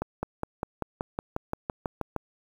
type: accelerating click train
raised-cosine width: 1 ms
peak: -15 dBFS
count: 13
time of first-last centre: 0.02-2.163 s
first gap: 210 ms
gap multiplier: 0.97
effects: 8-bit